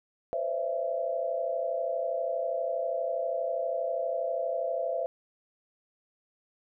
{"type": "tone cluster", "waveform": "sine", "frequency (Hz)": [497.6, 530, 610, 670], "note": ["B4", "C5", "D#5", "E5"], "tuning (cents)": [13, 22, -34, 28], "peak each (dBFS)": [-37, -33, -36, -31], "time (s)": [0.33, 5.06], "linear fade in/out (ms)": 0, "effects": []}